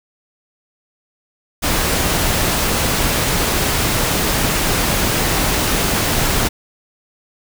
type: noise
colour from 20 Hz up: pink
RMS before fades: -17 dBFS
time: 1.62-6.49 s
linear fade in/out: 20 ms
effects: none